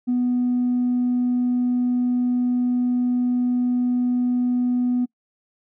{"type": "tone with tanh clipping", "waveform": "triangle", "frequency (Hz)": 246.9, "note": "B3", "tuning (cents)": 0, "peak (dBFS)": -18, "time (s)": [0.07, 5.06], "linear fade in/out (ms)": 20, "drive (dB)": 5, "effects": ["noise-tail reverb RT60 0.1 s tail -24 dB re dry"]}